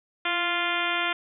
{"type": "harmonic tone with a mistuned harmonic", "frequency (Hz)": 348.3, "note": "F4", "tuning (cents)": -5, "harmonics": [1, 2, 3, 4, 5, 6, 7, 8, 9, 10], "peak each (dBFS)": [-36, -33, -33, -30, -34, -32, -32, -36, -34, -36], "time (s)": [0.25, 1.13], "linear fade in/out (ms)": 5, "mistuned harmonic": 1, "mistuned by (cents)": -38, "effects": []}